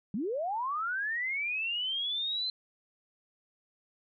sine linear sweep, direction up, 177.9 to 4106 Hz, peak -30 dBFS, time 0.14-2.5 s, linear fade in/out 2 ms, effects none

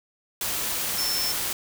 sine tone in noise, 5340 Hz, E8, 22 cents sharp, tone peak -26 dBFS, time 0.98-1.32 s, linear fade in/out 2 ms, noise white, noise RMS -28 dBFS, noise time 0.41-1.53 s, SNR -1 dB, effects none

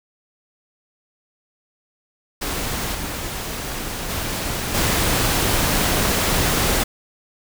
pink noise with level steps, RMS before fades -25 / -28 / -25 / -19 dBFS, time 2.41-6.84 s, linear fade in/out 10 ms, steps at 2.94 / 4.09 / 4.74 s, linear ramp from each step 10 ms, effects none

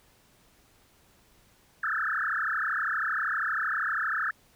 sine tone with frequency modulation, 1527 Hz, G6, 46 cents flat, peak -26 dBFS, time 1.83-4.31 s, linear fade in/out 5 ms, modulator 32.7 Hz, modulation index 7.8, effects pink hiss -62 dBFS RMS until 4.55 s

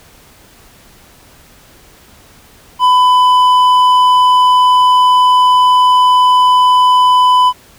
sine tone with hard clipping, 1001 Hz, B5, 23 cents sharp, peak -7 dBFS, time 2.79-7.53 s, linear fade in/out 50 ms, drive 6 dB, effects pink hiss -43 dBFS RMS until 7.78 s

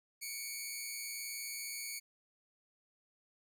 10% pulse tone pair together, 2209 / 2328 Hz, C#7 / D7, -7 / -16 cents, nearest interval minor second, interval 91 cents, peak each -33 / -36 dBFS, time 0.21-2 s, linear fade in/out 20 ms, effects none

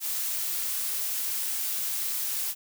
blue noise, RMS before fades -30 dBFS, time 0-2.55 s, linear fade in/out 50 ms, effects none

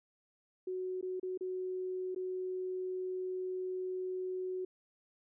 sine tone with dropouts, 370 Hz, F#4, in tune, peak -35 dBFS, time 0.67-4.65 s, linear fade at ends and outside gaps 5 ms, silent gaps 1.012-1.026 / 1.198-1.229 / 1.376-1.408 / 2.148-2.16 s, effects none

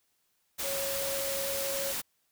sine tone in noise, 550 Hz, C#5, 14 cents flat, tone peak -34 dBFS, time 0.63-1.93 s, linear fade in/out 20 ms, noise white, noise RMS -34 dBFS, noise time 0.58-2.02 s, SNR -3 dB, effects white hiss -74 dBFS RMS until 2.31 s

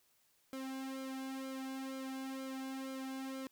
sawtooth tone with flanger, 265.4 Hz, C4, 25 cents sharp, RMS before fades -43 dBFS, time 0.53-3.47 s, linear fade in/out 0 ms, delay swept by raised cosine 1.1 to 2.2 ms, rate 2.1 Hz, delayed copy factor -0.85, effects white hiss -73 dBFS RMS until 3.51 s

